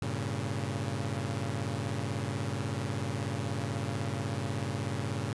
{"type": "chord", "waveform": "sawtooth", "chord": "G diminished", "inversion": "none", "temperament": "equal with one note detuned", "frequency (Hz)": [98, 114.27, 138.59], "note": ["G2", "Bb2", "Db3"], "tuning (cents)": [0, -34, 0], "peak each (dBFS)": -32, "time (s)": [0.02, 5.33], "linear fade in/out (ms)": 0, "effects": ["resampled to 24000 Hz", "11-bit"]}